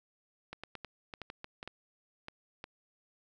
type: clicks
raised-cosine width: 0.3 ms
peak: -26 dBFS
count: 12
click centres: 0.53 / 0.636 / 0.753 / 0.847 / 1.138 / 1.217 / 1.301 / 1.444 / 1.629 / 1.676 / 2.284 / 2.641 s
effects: none